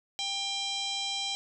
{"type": "harmonic tone with a mistuned harmonic", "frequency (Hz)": 794, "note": "G5", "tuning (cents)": 22, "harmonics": [1, 3, 4, 5, 6, 7, 8, 9, 10], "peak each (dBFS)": [-40, -41, -34, -36, -45, -41, -48, -47, -46], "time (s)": [0.19, 1.35], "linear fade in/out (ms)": 0, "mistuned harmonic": 6, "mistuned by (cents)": 89, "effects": []}